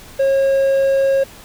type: tone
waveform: triangle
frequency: 543 Hz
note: C#5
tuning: 36 cents flat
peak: -10 dBFS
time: 0.19-1.24 s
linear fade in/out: 10 ms
effects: pink hiss -40 dBFS RMS until 1.44 s